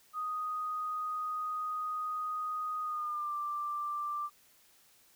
sine tone with pitch glide, 1244.5 to 1180.1 Hz, D#6 to D6, 0 to +8 cents, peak -33 dBFS, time 0.13-4.3 s, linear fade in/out 50 ms, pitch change -92 cents, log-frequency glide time 2.82-3.34 s, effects white hiss -64 dBFS RMS until 5.15 s

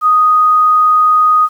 sine tone, 1244.5 Hz, D#6, in tune, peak -6 dBFS, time 0.01-1.49 s, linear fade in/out 50 ms, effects 7-bit

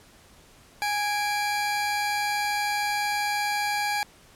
30% pulse tone pair together, 827.4 / 2349 Hz, G#5 / D7, -7 / 0 cents, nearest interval octave + tritone, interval 1807 cents, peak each -23 / -28 dBFS, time 0.82-4.03 s, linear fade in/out 0 ms, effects pink hiss -54 dBFS RMS until 4.35 s + low-pass 12000 Hz 12 dB/octave

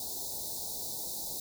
white band-stop noise, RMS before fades -38 dBFS, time 0-1.4 s, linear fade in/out 2 ms, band 930 to 3700 Hz, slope 96 dB/octave, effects none

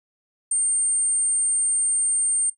sine tone, 8730 Hz, C#9, 28 cents flat, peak -17 dBFS, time 0.51-2.5 s, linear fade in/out 5 ms, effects noise-tail reverb RT60 0.1 s tail -17 dB re dry + tanh soft clip ceiling -15 dBFS

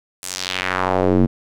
square tone with band-pass filter sweep, 46.25 Hz, F#1, in tune, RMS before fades -19 dBFS, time 0.22-1.27 s, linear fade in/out 20 ms, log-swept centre 9700 to 220 Hz, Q 1.7, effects none

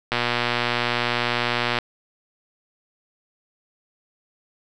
click train, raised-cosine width 0.3 ms, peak -5 dBFS, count 201, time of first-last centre 0.12-1.787 s, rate 120 Hz, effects none

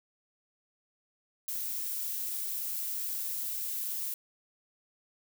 violet noise, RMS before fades -35 dBFS, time 1.48-4.14 s, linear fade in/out 2 ms, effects none

